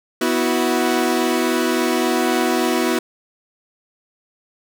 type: chord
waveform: sawtooth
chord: B suspended fourth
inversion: none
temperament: equal with one note detuned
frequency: 246.9 / 326.4 / 370 Hz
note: B3 / E4 / F#4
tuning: 0 / -17 / 0 cents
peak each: -17 dBFS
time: 0.21-2.99 s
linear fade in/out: 5 ms
effects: none